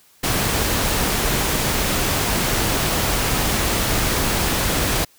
pink noise, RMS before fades -20 dBFS, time 0.23-5.05 s, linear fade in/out 10 ms, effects white hiss -54 dBFS RMS until 5.18 s

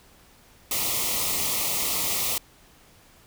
white band-stop noise, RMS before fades -26 dBFS, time 0.71-2.38 s, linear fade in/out 2 ms, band 1300 to 1900 Hz, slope 96 dB/octave, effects pink hiss -55 dBFS RMS until 3.26 s

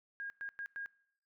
sine tone bursts at uneven times, 1626 Hz, G#6, 37 cents flat, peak -39 dBFS, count 4, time 0.2-0.3 / 0.41-0.49 / 0.59-0.66 / 0.76-0.86 s, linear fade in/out 0 ms, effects noise-tail reverb RT60 0.7 s tail -23 dB re dry

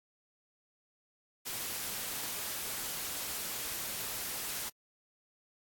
white noise, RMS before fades -38 dBFS, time 1.45-4.7 s, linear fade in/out 20 ms, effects AAC 64 kbps

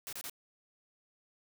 white noise bursts, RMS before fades -42 dBFS, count 3, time 0.07-0.297 s, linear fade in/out 0 ms, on 57 ms, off 28 ms, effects none

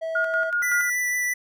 triangle tone, 650 Hz, E5, 24 cents flat, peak -24 dBFS, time 0.01-0.51 s, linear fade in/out 20 ms
sine tone with tremolo, 1429 Hz, F6, 39 cents sharp, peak -20 dBFS, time 0.15-0.9 s, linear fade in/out 5 ms, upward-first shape square, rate 5.3 Hz, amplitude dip 55%
square tone with vibrato, 1975.5 Hz, B6, in tune, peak -23 dBFS, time 0.62-1.34 s, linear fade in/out 10 ms, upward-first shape triangle, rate 6 Hz, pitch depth 11 cents each way
effects none

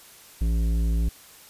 sine tone with tanh clipping, 56 Hz, A1, 31 cents sharp, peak -22 dBFS, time 0.41-1.09 s, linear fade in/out 5 ms, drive 12 dB, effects white hiss -49 dBFS RMS until 1.49 s + resampled to 32000 Hz

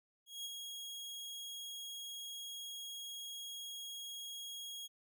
sawtooth tone with ADSR envelope, 3293 Hz, G#7, 15 cents flat, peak -37 dBFS, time 0.26-4.88 s, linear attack 190 ms, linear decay 27 ms, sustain -4 dB, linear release 25 ms, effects none

